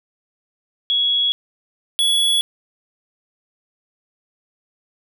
sine / square tone pair in turn, 3346 / 3381 Hz, G#7 / G#7, +12 / +30 cents, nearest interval unison, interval 18 cents, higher second, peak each -15 / -15 dBFS, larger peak neither, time 0.9-1.32 / 1.99-2.41 s, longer neither, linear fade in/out 0 ms, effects none

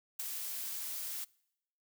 blue noise with ADSR envelope, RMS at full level -35 dBFS, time 0.19-1.25 s, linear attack 9 ms, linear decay 7 ms, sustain -5 dB, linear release 17 ms, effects noise-tail reverb RT60 0.8 s tail -25 dB re dry

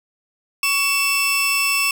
sawtooth tone pair together, 1122 / 2665 Hz, C#6 / E7, +21 / +18 cents, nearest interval octave + minor third, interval 1497 cents, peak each -21 / -14 dBFS, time 0.63-1.91 s, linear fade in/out 2 ms, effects none

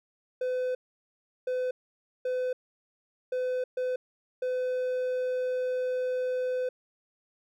triangle tone bursts at uneven times, 506 Hz, B4, 42 cents sharp, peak -25 dBFS, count 6, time 0.41-0.75 / 1.47-1.71 / 2.25-2.53 / 3.32-3.64 / 3.77-3.96 / 4.42-6.69 s, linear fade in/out 5 ms, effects none

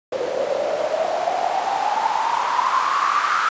white noise with band-pass filter sweep, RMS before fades -21 dBFS, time 0.12-3.49 s, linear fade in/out 5 ms, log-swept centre 500 to 1300 Hz, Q 9.8, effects resampled to 16000 Hz

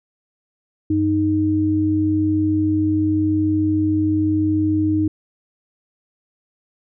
sine tone pair together, 96.38 / 310 Hz, G2 / D#4, -29 / -6 cents, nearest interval octave + minor sixth, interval 2023 cents, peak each -22 / -16 dBFS, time 0.9-5.08 s, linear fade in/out 5 ms, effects none

